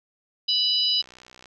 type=harmonic tone; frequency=987.8 Hz; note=B5; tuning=in tune; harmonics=3 / 4 / 5; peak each=-24 / -24 / -24 dBFS; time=0.48-1.02 s; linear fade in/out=10 ms
type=click train; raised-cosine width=0.2 ms; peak=-29 dBFS; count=29; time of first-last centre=1.01-1.457 s; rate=62.6 Hz
effects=none